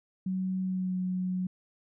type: tone with pitch glide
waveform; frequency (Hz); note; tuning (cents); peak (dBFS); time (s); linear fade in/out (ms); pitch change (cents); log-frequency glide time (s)
sine; 187.1 to 183.78; F#3 to F#3; +20 to -11; -28; 0.26-1.47; 5; -31; 0.62-0.98
effects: none